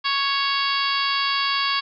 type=harmonic tone with a mistuned harmonic; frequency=554.4 Hz; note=C#5; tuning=in tune; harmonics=2 / 3 / 4 / 5 / 6 / 7 / 8 / 9; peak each=-24 / -29 / -30 / -29 / -28 / -32 / -27 / -34 dBFS; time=0.04-1.81 s; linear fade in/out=20 ms; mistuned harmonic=8; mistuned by=+42 cents; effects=none